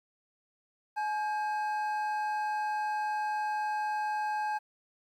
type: tone pair together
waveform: triangle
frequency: 848.1 / 1601 Hz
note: G#5 / G6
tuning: +36 / +36 cents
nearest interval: major seventh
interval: 1100 cents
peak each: -28 / -37 dBFS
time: 0.96-4.59 s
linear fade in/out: 20 ms
effects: 11-bit